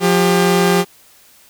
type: tone pair together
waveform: sawtooth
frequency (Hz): 177.56 / 398.6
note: F3 / G4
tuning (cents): +29 / +29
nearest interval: octave + major second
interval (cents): 1400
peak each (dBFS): -10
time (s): 0-0.85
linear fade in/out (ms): 50
effects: white hiss -48 dBFS RMS until 1.49 s